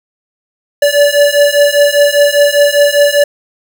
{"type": "beating tone pair", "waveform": "square", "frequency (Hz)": [575, 580], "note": ["D5", "D5"], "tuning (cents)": [-37, -22], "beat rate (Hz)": 5, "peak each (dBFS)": -10, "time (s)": [0.82, 3.24], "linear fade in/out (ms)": 5, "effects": []}